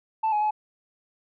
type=tone with pitch steps; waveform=sine; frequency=881 / 841 / 851 Hz; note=A5 / G#5 / G#5; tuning=+2 / +22 / +42 cents; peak=-19 dBFS; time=0.23-0.509 s; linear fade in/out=10 ms; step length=93 ms; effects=tanh soft clip ceiling -19 dBFS